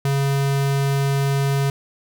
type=tone; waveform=square; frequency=138.59 Hz; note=C#3; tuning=in tune; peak=-18 dBFS; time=0.05-1.7 s; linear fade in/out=2 ms; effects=none